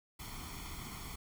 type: noise with comb filter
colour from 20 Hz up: pink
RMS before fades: -45 dBFS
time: 0.19-1.16 s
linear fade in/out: 10 ms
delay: 0.91 ms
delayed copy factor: +0.75
effects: none